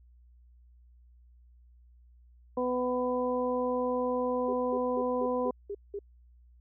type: harmonic tone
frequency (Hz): 250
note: B3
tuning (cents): +21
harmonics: 1 / 2 / 3 / 4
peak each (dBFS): -33 / -29 / -40 / -35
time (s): 2.57-5.51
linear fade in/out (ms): 5
type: tone bursts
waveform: sine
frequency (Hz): 404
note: G#4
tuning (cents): -48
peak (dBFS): -33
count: 7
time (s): 4.48-5.991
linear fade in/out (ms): 5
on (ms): 53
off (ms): 190
effects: added 60 Hz sine -55 dBFS peak until 6.6 s